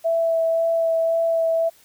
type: tone with vibrato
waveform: sine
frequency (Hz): 659.3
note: E5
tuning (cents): 0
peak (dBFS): -17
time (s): 0.04-1.7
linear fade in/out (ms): 20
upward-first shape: sine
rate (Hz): 1.9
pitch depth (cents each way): 11
effects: white hiss -54 dBFS RMS until 1.84 s